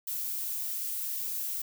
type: noise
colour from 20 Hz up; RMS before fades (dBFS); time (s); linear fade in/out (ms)
violet; -34; 0.07-1.62; 5
effects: none